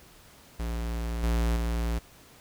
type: tone with level steps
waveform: square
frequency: 57.7 Hz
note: A#1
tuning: 17 cents flat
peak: -30 / -24 / -27 dBFS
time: 0.59-1.99 s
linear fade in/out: 10 ms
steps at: 1.23 / 1.56 s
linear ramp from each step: 5 ms
effects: pink hiss -54 dBFS RMS until 2.4 s